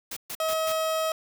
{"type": "noise bursts", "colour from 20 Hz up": "white", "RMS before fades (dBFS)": -35, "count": 4, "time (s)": [0.11, 0.724], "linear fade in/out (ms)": 5, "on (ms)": 56, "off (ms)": 130}
{"type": "tone", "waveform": "30% pulse", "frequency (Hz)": 638, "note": "D#5", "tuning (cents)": 43, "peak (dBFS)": -22, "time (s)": [0.4, 1.12], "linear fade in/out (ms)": 2}
{"effects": []}